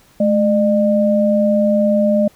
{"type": "tone pair together", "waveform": "sine", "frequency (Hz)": [213.6, 604.2], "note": ["G#3", "D5"], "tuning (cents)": [49, 49], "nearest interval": "octave + tritone", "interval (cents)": 1800, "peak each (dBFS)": -14, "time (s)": [0.2, 2.28], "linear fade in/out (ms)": 5, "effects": ["pink hiss -51 dBFS RMS until 2.35 s"]}